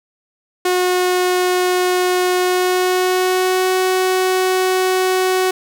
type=tone with pitch glide; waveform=sawtooth; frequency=363.3 to 372 Hz; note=F#4 to F#4; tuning=-32 to +9 cents; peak=-10 dBFS; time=0.65-5.51 s; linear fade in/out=5 ms; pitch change=+41 cents; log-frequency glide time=2.39-3.73 s; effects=8-bit